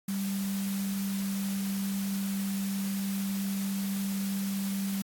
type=tone in noise; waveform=sine; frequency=196 Hz; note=G3; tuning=in tune; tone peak=-29 dBFS; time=0.08-5.02 s; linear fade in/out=5 ms; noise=white; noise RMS=-41 dBFS; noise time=0.08-5.02 s; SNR=+9 dB; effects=AAC 64 kbps